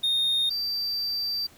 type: tone pair in turn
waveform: triangle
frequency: 3686 / 4670 Hz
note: A#7 / D8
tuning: -20 / -11 cents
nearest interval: major third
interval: 409 cents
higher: second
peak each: -20 / -25 dBFS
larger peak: first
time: 0.03-0.5 / 0.5-1.47 s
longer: second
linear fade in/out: 10 ms
effects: pink hiss -54 dBFS RMS until 1.57 s